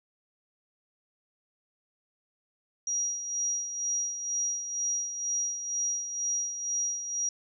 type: tone with tremolo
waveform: sine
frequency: 5740 Hz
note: F8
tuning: 47 cents sharp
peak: -26 dBFS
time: 2.87-7.29 s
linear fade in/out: 2 ms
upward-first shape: sine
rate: 2.1 Hz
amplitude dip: 60%
effects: none